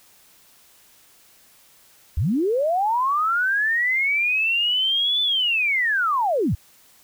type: linear two-way sweep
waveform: sine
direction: up then down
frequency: 58.27 to 3520 to 58.27 Hz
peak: -18 dBFS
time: 2.17-6.55 s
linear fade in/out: 5 ms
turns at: 5.22 s
effects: white hiss -54 dBFS RMS until 7.03 s